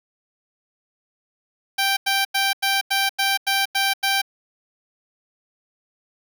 10% pulse tone bursts, 784 Hz, G5, in tune, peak -10 dBFS, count 9, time 1.78-4.218 s, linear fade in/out 10 ms, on 190 ms, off 91 ms, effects none

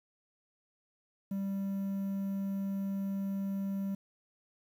triangle tone with quantisation, 196 Hz, G3, in tune, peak -30 dBFS, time 1.31-3.95 s, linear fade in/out 5 ms, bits 10, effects none

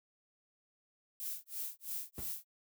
violet noise with tremolo, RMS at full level -39 dBFS, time 1.2-2.45 s, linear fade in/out 0 ms, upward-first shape sine, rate 3 Hz, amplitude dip 100%
brown noise with exponential decay, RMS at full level -40 dBFS, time 2.18-2.37 s, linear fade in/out 0 ms, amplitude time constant 41 ms
effects high-pass 80 Hz 12 dB/octave

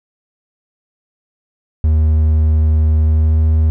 triangle tone with pitch glide, 77.78 to 78.77 Hz, D#2 to D#2, 0 to +22 cents, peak -7 dBFS, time 1.84-3.7 s, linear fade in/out 0 ms, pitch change +22 cents, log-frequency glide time 3.01-3.44 s, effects none

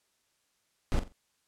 brown noise with echo, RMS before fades -26 dBFS, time 0.92-0.99 s, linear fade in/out 0 ms, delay 44 ms, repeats 3, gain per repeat -11 dB, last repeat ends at 1.122 s, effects white hiss -74 dBFS RMS until 1.47 s + low-pass 10000 Hz 12 dB/octave

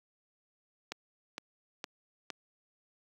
click train, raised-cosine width 0.2 ms, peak -20 dBFS, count 4, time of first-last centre 0.92-2.302 s, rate 2.17 Hz, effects high-pass 200 Hz 12 dB/octave + 10-bit

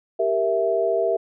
sine chord, E diminished, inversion first, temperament equal, 392 / 466.2 / 659.3 Hz, G4 / Bb4 / E5, 0 / 0 / 0 cents, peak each -24 / -24 / -21 dBFS, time 0.19-1.17 s, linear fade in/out 10 ms, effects none

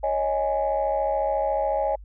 sine chord, C# suspended second, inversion none, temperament equal with one note detuned, 554.4 / 628.4 / 830.6 Hz, C#5 / D#5 / G#5, 0 / +17 / 0 cents, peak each -25 dBFS, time 0.03-1.96 s, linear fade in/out 10 ms, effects tanh soft clip ceiling -14 dBFS + added 50 Hz sine -40 dBFS peak until 2.04 s

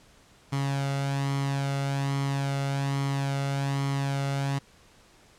sawtooth tone with flanger, 138.59 Hz, C#3, in tune, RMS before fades -28 dBFS, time 0.52-4.59 s, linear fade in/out 10 ms, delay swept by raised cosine 0.94 to 1.45 ms, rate 1.2 Hz, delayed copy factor +0.55, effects pink hiss -57 dBFS RMS until 5.38 s + low-pass 9000 Hz 12 dB/octave

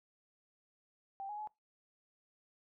sine tone with pitch steps, 784 / 834 / 849 Hz, G5 / G#5 / G#5, 0 / +7 / +38 cents, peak -40 dBFS, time 1.2-1.473 s, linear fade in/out 0 ms, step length 91 ms, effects noise-tail reverb RT60 0.2 s tail -23 dB re dry

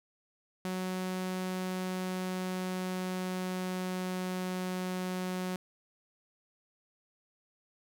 sawtooth tone with pitch glide, 185 to 183.62 Hz, F#3 to F#3, 0 to -13 cents, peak -29 dBFS, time 0.65-5.56 s, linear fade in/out 0 ms, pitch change -13 cents, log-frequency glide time 1.45-4.82 s, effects none

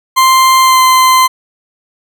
40% pulse tone with pitch glide, 1046.5 to 1033.9 Hz, C6 to C6, 0 to -21 cents, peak -4 dBFS, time 0.16-1.28 s, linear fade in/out 20 ms, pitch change -21 cents, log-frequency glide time 0.62-0.81 s, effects none

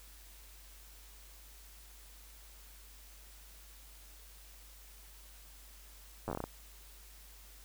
slowing click train, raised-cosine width 1 ms, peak -23 dBFS, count 9, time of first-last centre 6.28-6.44 s, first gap 9 ms, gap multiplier 1.22, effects added 50 Hz sine -55 dBFS peak until 7.64 s + white hiss -58 dBFS RMS until 7.64 s

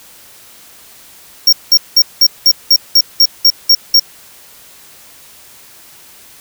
square tone bursts, 5540 Hz, F8, 15 cents flat, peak -4 dBFS, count 11, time 1.47-3.997 s, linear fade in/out 5 ms, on 57 ms, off 190 ms, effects white hiss -40 dBFS RMS until 6.4 s

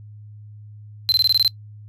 triangle tone bursts, 4093 Hz, C8, 39 cents flat, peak -12 dBFS, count 8, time 1.09-1.478 s, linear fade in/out 0 ms, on 31 ms, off 20 ms, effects noise-tail reverb RT60 0.1 s tail -24 dB re dry + added 105 Hz sine -38 dBFS peak until 1.88 s

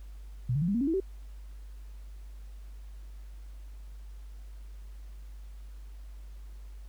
sine tone with pitch steps, 123.47 / 145.14 / 170.62 / 200.6 / 235.8 / 277.2 / 325.8 / 383 Hz, B2 / D3 / F3 / G3 / A#3 / C#4 / E4 / G4, 0 / -20 / -40 / +40 / +20 / 0 / -20 / -40 cents, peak -25 dBFS, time 0.49-1.002 s, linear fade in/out 5 ms, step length 64 ms, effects added 50 Hz sine -42 dBFS peak until 6.88 s + pink hiss -64 dBFS RMS until 6.88 s

